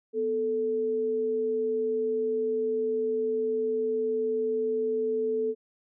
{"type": "tone pair together", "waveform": "sine", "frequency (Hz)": [247.1, 440.2], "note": ["B3", "A4"], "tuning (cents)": [1, 1], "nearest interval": "minor seventh", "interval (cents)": 1000, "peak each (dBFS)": [-36, -25], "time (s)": [0.13, 5.55], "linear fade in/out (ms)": 50, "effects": []}